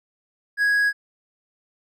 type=tone; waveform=triangle; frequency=1659 Hz; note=G#6; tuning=2 cents flat; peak=-15 dBFS; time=0.57-0.93 s; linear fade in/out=50 ms; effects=none